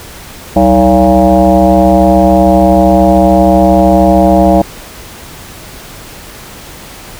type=tone with frequency modulation; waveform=sine; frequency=440.5 Hz; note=A4; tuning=2 cents sharp; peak=-3 dBFS; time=0.56-4.62 s; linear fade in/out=5 ms; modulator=124 Hz; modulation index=2.7; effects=pink hiss -30 dBFS RMS until 7.19 s